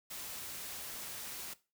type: noise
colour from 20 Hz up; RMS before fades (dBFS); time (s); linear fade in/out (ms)
white; -44; 0.1-1.54; 10
effects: noise-tail reverb RT60 0.3 s tail -18 dB re dry